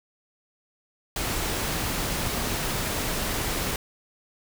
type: noise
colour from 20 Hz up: pink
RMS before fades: -28 dBFS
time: 1.16-3.76 s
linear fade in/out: 2 ms
effects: none